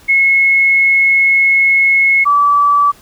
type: tone pair in turn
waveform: sine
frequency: 2178 / 1153.8 Hz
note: C#7 / D6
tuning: -31 / -31 cents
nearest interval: major seventh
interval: 1100 cents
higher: first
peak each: -7 dBFS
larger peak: neither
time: 0.08-2.25 / 2.25-2.92 s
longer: first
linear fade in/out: 20 ms
effects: pink hiss -44 dBFS RMS until 3.01 s